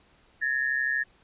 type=tone pair together; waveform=sine; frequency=1692 / 1824.4 Hz; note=G#6 / A#6; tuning=+32 / -38 cents; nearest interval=minor second; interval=130 cents; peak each=-27 dBFS; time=0.41-1.04 s; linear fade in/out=20 ms; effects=pink hiss -61 dBFS RMS until 1.23 s + resampled to 8000 Hz